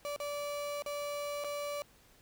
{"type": "tone with dropouts", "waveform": "35% pulse", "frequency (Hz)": 580, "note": "D5", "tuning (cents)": -22, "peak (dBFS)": -34, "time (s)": [0.05, 1.82], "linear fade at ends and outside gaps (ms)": 0, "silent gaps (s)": [[0.162, 0.201], [0.822, 0.862], [1.439, 1.445]], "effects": ["pink hiss -63 dBFS RMS until 2.21 s"]}